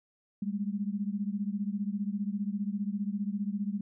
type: beating tone pair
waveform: sine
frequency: 198 / 213 Hz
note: G3 / G#3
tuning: +18 / +44 cents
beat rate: 15 Hz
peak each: -32 / -34 dBFS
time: 0.42-3.81 s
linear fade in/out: 5 ms
effects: none